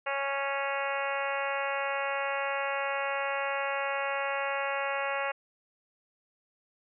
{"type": "harmonic tone with a mistuned harmonic", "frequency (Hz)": 277, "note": "C#4", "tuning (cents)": -1, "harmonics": [2, 3, 4, 5, 6, 7, 8, 9, 10], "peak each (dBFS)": [-34, -36, -37, -38, -39, -39, -40, -41, -41], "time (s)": [0.06, 5.32], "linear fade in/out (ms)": 10, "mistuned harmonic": 8, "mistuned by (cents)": -15, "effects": []}